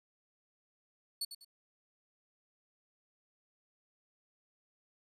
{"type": "tone with echo", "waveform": "sawtooth", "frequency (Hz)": 4435, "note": "C#8", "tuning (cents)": 0, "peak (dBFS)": -31, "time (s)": [1.21, 1.25], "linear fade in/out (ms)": 5, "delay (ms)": 99, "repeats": 2, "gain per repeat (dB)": -10, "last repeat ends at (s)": 1.448, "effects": ["resampled to 32000 Hz", "12-bit"]}